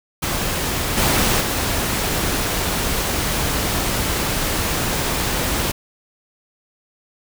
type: noise with level steps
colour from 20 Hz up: pink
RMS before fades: -22 / -17 / -21 dBFS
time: 0.22-5.72 s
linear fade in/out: 10 ms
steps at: 0.97 / 1.4 s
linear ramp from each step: 10 ms
effects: none